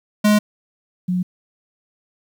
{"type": "tone pair in turn", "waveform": ["square", "sine"], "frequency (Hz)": [209.8, 180.87], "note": ["G#3", "F#3"], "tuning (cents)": [18, -39], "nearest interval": "minor third", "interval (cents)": 257, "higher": "first", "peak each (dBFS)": [-12, -17], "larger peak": "first", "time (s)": [[0.24, 0.39], [1.08, 1.23]], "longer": "neither", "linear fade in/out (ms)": 10, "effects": ["9-bit"]}